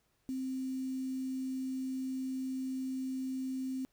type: tone with quantisation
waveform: sine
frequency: 261.6 Hz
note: C4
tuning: in tune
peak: -34 dBFS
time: 0.29-3.85 s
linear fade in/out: 0 ms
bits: 9
effects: pink hiss -75 dBFS RMS until 3.92 s